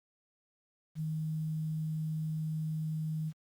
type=tone with quantisation; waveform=sine; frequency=156.7 Hz; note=D#3; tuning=13 cents sharp; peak=-32 dBFS; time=0.95-3.33 s; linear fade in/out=50 ms; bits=10; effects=Opus 48 kbps